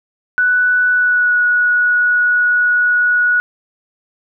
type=tone with pitch glide; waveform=sine; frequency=1485 to 1462 Hz; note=F#6 to F#6; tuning=+6 to -21 cents; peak=-10 dBFS; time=0.38-3.4 s; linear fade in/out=0 ms; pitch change=-27 cents; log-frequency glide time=0.9-1.37 s; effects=none